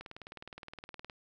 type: click train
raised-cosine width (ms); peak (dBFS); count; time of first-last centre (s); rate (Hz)
0.3; -29; 22; 0.01-1.098; 19.3
effects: none